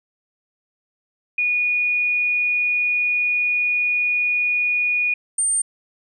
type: tone pair in turn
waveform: sine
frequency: 2455 / 8776 Hz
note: D#7 / C#9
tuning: -24 / -18 cents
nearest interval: octave + minor seventh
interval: 2206 cents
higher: second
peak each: -17 dBFS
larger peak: neither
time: 1.38-5.14 / 5.38-5.62 s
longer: first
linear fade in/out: 5 ms
effects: none